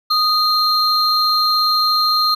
triangle tone pair together, 1243 / 4181 Hz, D#6 / C8, -2 / -2 cents, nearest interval octave + major sixth, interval 2100 cents, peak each -15 / -14 dBFS, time 0.1-2.35 s, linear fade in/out 10 ms, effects none

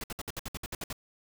pink noise bursts, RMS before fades -37 dBFS, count 11, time 0.01-0.928 s, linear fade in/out 2 ms, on 28 ms, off 61 ms, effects none

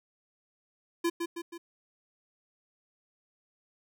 square tone with echo, 340 Hz, F4, 46 cents flat, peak -26 dBFS, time 1.04-1.1 s, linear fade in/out 10 ms, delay 160 ms, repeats 3, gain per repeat -5 dB, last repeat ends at 1.58 s, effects none

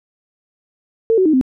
sine tone with pitch steps, 451.1 / 375 / 311.7 / 259.1 Hz, A4 / F#4 / D#4 / C4, +43 / +23 / +3 / -17 cents, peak -10 dBFS, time 1.1-1.412 s, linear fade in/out 0 ms, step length 78 ms, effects none

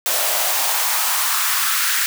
white noise with high-pass filter sweep, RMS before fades -19 dBFS, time 0.06-2.06 s, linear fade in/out 0 ms, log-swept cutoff 580 to 1600 Hz, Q 2.5, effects none

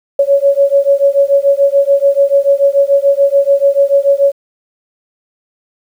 sine beating tone pair, 555 / 561.9 Hz, C#5 / C#5, +2 / +23 cents, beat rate 6.9 Hz, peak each -10 dBFS, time 0.19-4.32 s, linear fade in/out 5 ms, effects 7-bit

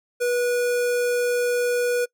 square tone with notch filter, 486.8 Hz, B4, 25 cents flat, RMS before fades -22 dBFS, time 0.2-2.06 s, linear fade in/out 20 ms, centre 3700 Hz, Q 1.9, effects noise-tail reverb RT60 0.1 s tail -24 dB re dry

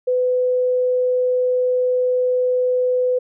sine tone, 502 Hz, B4, 28 cents sharp, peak -15 dBFS, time 0.07-3.19 s, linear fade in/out 10 ms, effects none

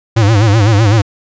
square tone with vibrato, 106.9 Hz, A2, 49 cents flat, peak -7 dBFS, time 0.16-1.02 s, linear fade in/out 10 ms, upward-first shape sine, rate 7.9 Hz, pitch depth 140 cents each way, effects resampled to 16000 Hz

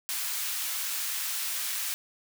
white high-pass noise, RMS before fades -32 dBFS, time 0.09-1.94 s, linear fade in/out 0 ms, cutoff 1300 Hz, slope 12 dB/octave, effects none

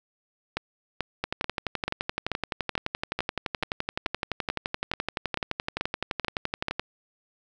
two click trains, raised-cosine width 0.3 ms, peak -11 / -11 dBFS, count 15 / 66, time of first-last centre 0.57-6.684 / 1.24-6.796 s, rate 2.29 / 11.7 Hz, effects none

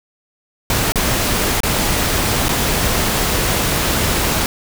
pink noise with dropouts, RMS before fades -17 dBFS, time 0.7-4.46 s, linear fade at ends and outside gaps 1 ms, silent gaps 0.921-0.957 / 1.604-1.633 / 2.484-2.491 s, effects none

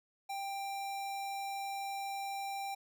square tone, 789 Hz, G5, 11 cents sharp, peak -38 dBFS, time 0.29-2.75 s, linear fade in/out 10 ms, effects none

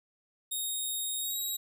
5% pulse tone with pitch glide, 3729 to 3829 Hz, A#7 to A#7, 0 to +46 cents, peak -25 dBFS, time 0.51-1.57 s, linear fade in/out 10 ms, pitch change +46 cents, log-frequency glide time 1.19-1.38 s, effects none

